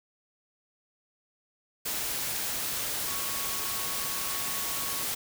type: tone in noise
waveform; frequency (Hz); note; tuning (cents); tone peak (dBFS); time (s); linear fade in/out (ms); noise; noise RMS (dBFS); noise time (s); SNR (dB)
sine; 1108.7; C#6; 0; -42; 3.07-5.04; 10; white; -32; 1.85-5.15; -13
effects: none